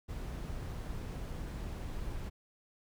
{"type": "noise", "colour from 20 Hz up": "brown", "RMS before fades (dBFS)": -40, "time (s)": [0.08, 2.3], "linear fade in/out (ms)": 20, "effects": []}